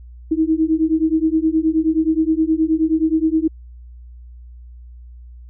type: beating tone pair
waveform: sine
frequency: 313.8 / 323.3 Hz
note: D#4 / E4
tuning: +15 / -34 cents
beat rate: 9.5 Hz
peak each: -17 dBFS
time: 0.31-3.48 s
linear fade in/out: 10 ms
effects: added 60 Hz sine -36 dBFS peak until 5.49 s